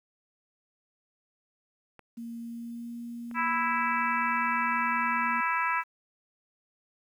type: clicks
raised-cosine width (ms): 0.5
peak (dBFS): -33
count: 2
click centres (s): 1.993 / 3.313
type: tone with pitch glide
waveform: sine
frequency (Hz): 232.6 to 236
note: A#3 to A#3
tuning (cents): -4 to +22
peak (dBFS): -36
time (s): 2.17-5.41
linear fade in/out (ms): 10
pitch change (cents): +26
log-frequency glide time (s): 2.4-2.97
type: harmonic tone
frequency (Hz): 329.6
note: E4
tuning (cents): 0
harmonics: 3 / 4 / 5 / 6 / 7 / 8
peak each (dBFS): -29 / -31 / -33 / -35 / -36 / -37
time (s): 3.34-5.84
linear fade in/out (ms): 50
effects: 10-bit